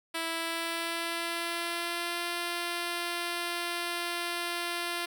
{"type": "tone with pitch glide", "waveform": "5% pulse", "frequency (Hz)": [329.6, 346], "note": ["E4", "F4"], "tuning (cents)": [0, -16], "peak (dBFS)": -20, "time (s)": [0.14, 5.06], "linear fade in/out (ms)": 10, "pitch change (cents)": 84, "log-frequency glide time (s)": [0.27, 2.26], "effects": []}